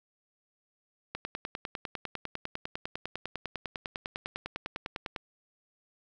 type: click train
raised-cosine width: 0.3 ms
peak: -19 dBFS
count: 41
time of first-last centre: 1.15-5.162 s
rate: 9.97 Hz
effects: none